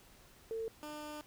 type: tone pair in turn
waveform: sine / 15% pulse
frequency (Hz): 450 / 300.3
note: A4 / D4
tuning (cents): +39 / +39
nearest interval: perfect fifth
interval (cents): 700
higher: first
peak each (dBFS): -36 / -37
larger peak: first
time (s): 0.51-0.68 / 0.83-1.21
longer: second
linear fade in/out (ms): 0
effects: pink hiss -61 dBFS RMS until 1.26 s